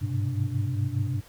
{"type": "tone cluster", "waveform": "sine", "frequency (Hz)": [99.5, 104.5, 126.4, 133.6, 292.3], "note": ["G2", "G#2", "B2", "C3", "D4"], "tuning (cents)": [26, 11, 41, 36, -8], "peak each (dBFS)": [-29, -31, -29, -34, -38], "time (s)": [0.01, 1.21], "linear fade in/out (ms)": 20, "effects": ["pink hiss -53 dBFS RMS until 1.28 s"]}